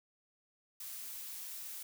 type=noise; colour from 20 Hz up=blue; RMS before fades=-45 dBFS; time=0.8-1.83 s; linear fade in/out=5 ms; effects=none